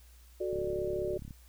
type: chord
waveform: sine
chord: D major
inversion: first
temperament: equal with one note detuned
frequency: 370 / 440 / 590 Hz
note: F#4 / A4 / D5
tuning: 0 / 0 / +8 cents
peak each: -33 / -39 / -36 dBFS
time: 0.4-1.18 s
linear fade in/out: 10 ms
type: click train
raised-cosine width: 5 ms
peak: -32 dBFS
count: 28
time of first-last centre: 0.53-1.308 s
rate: 34.7 Hz
effects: added 60 Hz sine -54 dBFS peak until 1.48 s + white hiss -63 dBFS RMS until 1.48 s